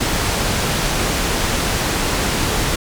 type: low-pass noise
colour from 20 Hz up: pink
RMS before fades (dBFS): -19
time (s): 0-2.76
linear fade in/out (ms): 10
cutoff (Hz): 9700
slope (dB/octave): 12
effects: none